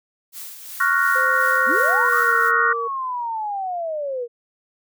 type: noise with tremolo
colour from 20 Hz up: blue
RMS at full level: -34 dBFS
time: 0.32-2.52 s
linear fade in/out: 50 ms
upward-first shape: sine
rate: 2.8 Hz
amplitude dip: 50%
type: chord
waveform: sine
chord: Gb major seventh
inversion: second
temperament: equal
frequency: 1108.7 / 1396.9 / 1480 / 1864.7 Hz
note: Db6 / F6 / Gb6 / Bb6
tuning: 0 / 0 / 0 / 0 cents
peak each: -22 / -20 / -20 / -23 dBFS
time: 0.8-2.73 s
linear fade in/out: 5 ms
type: tone with pitch glide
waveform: sine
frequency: 518 to 464.2 Hz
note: C5 to A#4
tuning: -17 to -7 cents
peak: -26 dBFS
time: 1.15-2.88 s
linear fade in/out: 10 ms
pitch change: -190 cents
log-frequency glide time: 1.69-2.36 s
type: linear two-way sweep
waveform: sine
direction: up then down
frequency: 196 to 1400 to 463.5 Hz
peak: -23 dBFS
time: 1.66-4.28 s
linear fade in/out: 50 ms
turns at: 2.25 s
effects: none